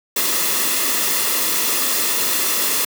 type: noise with comb filter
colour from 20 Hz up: white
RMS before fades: -19 dBFS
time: 0.16-2.85 s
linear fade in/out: 5 ms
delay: 1.3 ms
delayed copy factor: -0.5
effects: high-pass 200 Hz 12 dB/octave